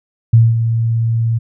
sine tone with ADSR envelope, 114.6 Hz, A#2, 29 cents flat, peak -3 dBFS, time 0.33-1.39 s, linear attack 7 ms, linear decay 210 ms, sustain -9 dB, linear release 17 ms, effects none

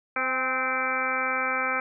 harmonic tone with a mistuned harmonic, 258.7 Hz, C4, 19 cents flat, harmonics 1 / 2 / 3 / 4 / 5 / 6 / 7 / 8 / 9, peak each -39 / -34 / -35 / -36 / -29 / -31 / -40 / -35 / -30 dBFS, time 0.16-1.8 s, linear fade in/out 2 ms, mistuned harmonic 3, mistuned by +38 cents, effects none

